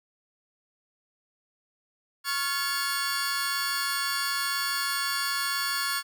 sawtooth tone cluster, 1100 / 1399 / 1713 / 4499 Hz, C#6 / F6 / A6 / C#8, -14 / +3 / -47 / +25 cents, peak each -29 dBFS, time 2.24-6.03 s, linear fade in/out 50 ms, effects none

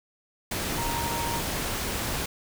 sine tone in noise, 933 Hz, A#5, 1 cent sharp, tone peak -31 dBFS, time 0.78-1.4 s, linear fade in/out 5 ms, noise pink, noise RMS -30 dBFS, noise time 0.51-2.26 s, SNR -4 dB, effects none

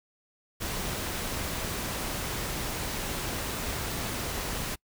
pink noise, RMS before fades -33 dBFS, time 0.6-4.76 s, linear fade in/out 20 ms, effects noise-tail reverb RT60 0.1 s tail -26 dB re dry

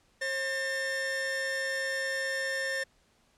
45% pulse tone pair together, 536.6 / 1805 Hz, C5 / A6, +44 / +44 cents, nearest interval octave + major sixth, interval 2100 cents, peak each -35 / -31 dBFS, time 0.21-2.84 s, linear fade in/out 10 ms, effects pink hiss -67 dBFS RMS until 3.37 s + low-pass 9000 Hz 12 dB/octave

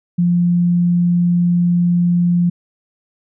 sine tone, 174.61 Hz, F3, in tune, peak -11 dBFS, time 0.18-2.5 s, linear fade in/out 10 ms, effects none

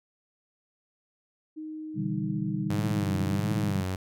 sine tone, 311.1 Hz, D#4, in tune, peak -35 dBFS, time 1.56-3.71 s, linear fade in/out 20 ms
sine chord, E minor seventh, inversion second, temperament just, 123.61 / 148.33 / 164.81 / 197.78 Hz, B2 / D3 / E3 / G3, +2 / +18 / 0 / +16 cents, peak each -36 / -33 / -35 / -31 dBFS, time 1.94-3.85 s, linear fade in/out 50 ms
sawtooth tone with vibrato, 100.2 Hz, G2, 38 cents sharp, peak -25 dBFS, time 2.7-3.96 s, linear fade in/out 5 ms, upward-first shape sine, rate 1.5 Hz, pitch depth 130 cents each way
effects none

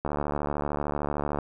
click train, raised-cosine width 1 ms, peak -14 dBFS, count 99, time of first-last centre 0.05-1.387 s, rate 73.3 Hz, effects none

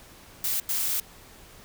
blue noise bursts at uneven times, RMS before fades -27 dBFS, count 2, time 0.44-0.6 / 0.69-1 s, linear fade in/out 2 ms, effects pink hiss -50 dBFS RMS until 1.64 s

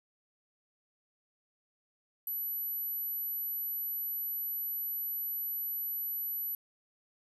sine tone, 11840 Hz, F#9, in tune, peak -33 dBFS, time 2.27-6.55 s, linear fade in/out 2 ms, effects none

